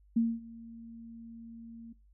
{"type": "tone with ADSR envelope", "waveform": "sine", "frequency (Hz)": 229.7, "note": "A#3", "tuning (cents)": -25, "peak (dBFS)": -22, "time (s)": [0.16, 1.93], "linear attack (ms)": 9, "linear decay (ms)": 230, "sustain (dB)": -22, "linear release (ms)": 9, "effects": ["noise-tail reverb RT60 0.3 s tail -23 dB re dry", "added 50 Hz sine -59 dBFS peak until 2.13 s"]}